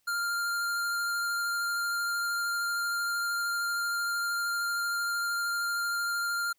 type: tone with vibrato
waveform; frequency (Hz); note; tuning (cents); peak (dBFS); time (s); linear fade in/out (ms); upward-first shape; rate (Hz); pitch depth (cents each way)
square; 1396.9; F6; 0; -29; 0.07-6.53; 10; sine; 13; 10
effects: white hiss -73 dBFS RMS until 6.58 s